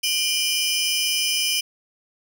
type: tone cluster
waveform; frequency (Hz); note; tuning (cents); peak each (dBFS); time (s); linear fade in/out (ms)
sawtooth; 2403 / 2929 / 3090 / 5210; D7 / F#7 / G7 / E8; +39 / -18 / -26 / -21; -23; 0.03-1.61; 10
effects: none